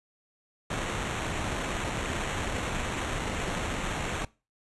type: noise with sample-and-hold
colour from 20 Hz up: pink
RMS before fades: -32 dBFS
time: 0.7-4.25 s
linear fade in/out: 5 ms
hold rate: 4900 Hz
effects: noise-tail reverb RT60 0.3 s tail -22 dB re dry + resampled to 24000 Hz